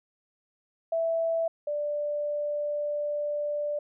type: tone pair in turn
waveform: sine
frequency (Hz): 659.3 / 588.8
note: E5 / D5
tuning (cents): 0 / +4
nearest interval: major second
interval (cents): 196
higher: first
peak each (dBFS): -24 / -27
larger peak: first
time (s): 0.92-1.48 / 1.67-3.79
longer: second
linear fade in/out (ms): 5
effects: none